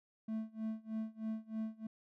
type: tone with tremolo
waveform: triangle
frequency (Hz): 220.3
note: A3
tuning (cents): +2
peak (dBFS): -33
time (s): 0.28-1.87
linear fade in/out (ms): 5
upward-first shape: sine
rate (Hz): 3.2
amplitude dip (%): 95
effects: none